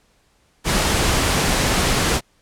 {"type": "noise", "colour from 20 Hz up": "pink", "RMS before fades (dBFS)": -18, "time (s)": [0.64, 2.21], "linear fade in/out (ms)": 50, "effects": ["pink hiss -60 dBFS RMS until 2.41 s", "low-pass 10000 Hz 12 dB/octave"]}